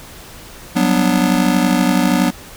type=chord; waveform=square; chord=G major seventh; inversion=third; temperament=just; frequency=183.75 / 196 / 245 / 294 Hz; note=F#3 / G3 / B3 / D4; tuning=-12 / 0 / -14 / +2 cents; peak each=-18 / -22 / -17 / -19 dBFS; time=0.75-2.31 s; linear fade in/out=20 ms; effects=pink hiss -37 dBFS RMS until 2.56 s